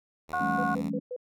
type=tone with vibrato; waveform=5% pulse; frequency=78 Hz; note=D#2; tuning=5 cents sharp; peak=-30 dBFS; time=0.28-0.9 s; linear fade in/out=20 ms; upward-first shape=sine; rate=9.3 Hz; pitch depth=25 cents each way
type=harmonic tone; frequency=362.8 Hz; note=F#4; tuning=34 cents flat; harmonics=2 / 3 / 4; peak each=-29 / -31 / -32 dBFS; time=0.33-0.75 s; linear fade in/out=5 ms
type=chord; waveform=sine; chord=A dominant seventh; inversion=second; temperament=equal with one note detuned; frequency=164.81 / 196 / 215.7 / 277.2 Hz; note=E3 / G3 / A3 / C#4; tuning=0 / 0 / -34 / 0 cents; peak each=-37 / -35 / -33 / -33 dBFS; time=0.4-1 s; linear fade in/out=10 ms
type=tone bursts; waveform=sine; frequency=498.1 Hz; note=B4; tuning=15 cents sharp; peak=-32 dBFS; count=4; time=0.58-1.164 s; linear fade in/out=5 ms; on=56 ms; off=120 ms
effects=none